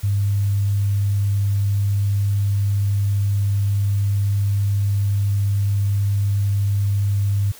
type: tone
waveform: sine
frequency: 100.5 Hz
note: G2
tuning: 44 cents sharp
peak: -16 dBFS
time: 0.03-7.52 s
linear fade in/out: 10 ms
effects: white hiss -43 dBFS RMS until 7.59 s